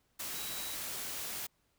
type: tone in noise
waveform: sine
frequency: 3900 Hz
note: B7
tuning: 23 cents flat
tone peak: -46 dBFS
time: 0.35-0.75 s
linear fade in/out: 10 ms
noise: white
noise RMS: -40 dBFS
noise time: 0.19-1.47 s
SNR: -9 dB
effects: pink hiss -75 dBFS RMS until 1.78 s